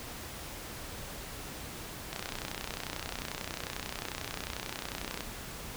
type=click train; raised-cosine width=0.2 ms; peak=-18 dBFS; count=97; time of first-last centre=2.13-5.207 s; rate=31.2 Hz; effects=pink hiss -43 dBFS RMS until 5.76 s